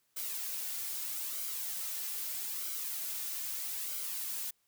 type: noise with flanger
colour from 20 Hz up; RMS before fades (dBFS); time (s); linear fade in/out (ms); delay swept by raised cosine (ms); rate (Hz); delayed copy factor
blue; -38; 0.16-4.51; 10; 1.1 to 3.2; 0.79; -0.5
effects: white hiss -75 dBFS RMS until 4.67 s